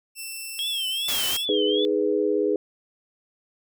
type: tone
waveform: 10% pulse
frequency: 2677 Hz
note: E7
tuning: 26 cents sharp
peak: -24 dBFS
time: 0.15-1.46 s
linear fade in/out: 50 ms
type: tone with vibrato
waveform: sine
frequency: 3231 Hz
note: G#7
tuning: 48 cents flat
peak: -25 dBFS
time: 0.59-1.85 s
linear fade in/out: 0 ms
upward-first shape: triangle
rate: 2.6 Hz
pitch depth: 140 cents each way
type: noise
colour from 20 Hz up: white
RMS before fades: -28 dBFS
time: 1.08-1.37 s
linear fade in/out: 5 ms
type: chord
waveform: sine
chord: G# minor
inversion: second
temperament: equal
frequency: 311.1 / 415.3 / 493.9 Hz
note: D#4 / G#4 / B4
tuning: 0 / 0 / 0 cents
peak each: -26 / -22 / -26 dBFS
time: 1.49-2.56 s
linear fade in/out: 2 ms
effects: none